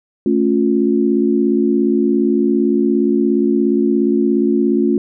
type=chord; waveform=sine; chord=A augmented; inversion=none; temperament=equal with one note detuned; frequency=220 / 277.2 / 354.1 Hz; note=A3 / C#4 / E#4; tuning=0 / 0 / +24 cents; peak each=-16 dBFS; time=0.26-4.98 s; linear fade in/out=2 ms; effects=none